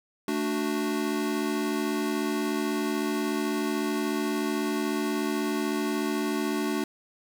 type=chord; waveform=square; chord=D major; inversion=second; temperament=equal; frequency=220 / 293.7 / 370 Hz; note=A3 / D4 / F#4; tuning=0 / 0 / 0 cents; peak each=-32 / -30 / -32 dBFS; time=0.28-6.84 s; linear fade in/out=2 ms; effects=none